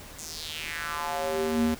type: tone with high-pass filter sweep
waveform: square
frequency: 78.9 Hz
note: D#2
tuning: 25 cents sharp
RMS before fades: -30 dBFS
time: 0.18-1.75 s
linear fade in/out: 10 ms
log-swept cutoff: 7200 to 170 Hz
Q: 3.3
effects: pink hiss -45 dBFS RMS until 1.79 s